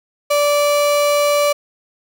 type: tone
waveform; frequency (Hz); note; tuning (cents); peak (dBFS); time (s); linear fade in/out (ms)
35% pulse; 582; D5; -16; -11; 0.3-1.53; 10
effects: none